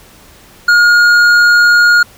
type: tone with hard clipping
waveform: sine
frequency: 1428 Hz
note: F6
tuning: 38 cents sharp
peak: -6 dBFS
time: 0.68-2.03 s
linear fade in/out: 5 ms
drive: 7 dB
effects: pink hiss -41 dBFS RMS until 2.17 s